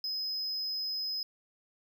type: tone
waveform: triangle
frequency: 5070 Hz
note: D#8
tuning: 32 cents sharp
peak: -31 dBFS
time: 0.04-1.23 s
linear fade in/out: 2 ms
effects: none